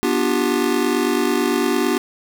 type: chord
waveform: square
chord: G dominant seventh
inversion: first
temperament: just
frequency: 245 / 294 / 352.8 / 392 Hz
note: B3 / D4 / F4 / G4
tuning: -14 / +2 / +18 / 0 cents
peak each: -23 dBFS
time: 0.03-1.98 s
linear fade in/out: 0 ms
effects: none